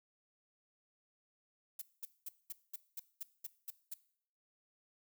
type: noise bursts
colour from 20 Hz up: violet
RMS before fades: -43 dBFS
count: 10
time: 1.79-3.94 s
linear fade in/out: 5 ms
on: 26 ms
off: 210 ms
effects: noise-tail reverb RT60 0.6 s tail -18 dB re dry